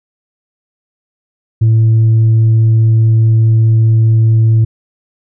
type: tone with tanh clipping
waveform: sine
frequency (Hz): 111.9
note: A2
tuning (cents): +30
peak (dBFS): -6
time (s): 1.61-4.65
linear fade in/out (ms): 10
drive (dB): 1
effects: none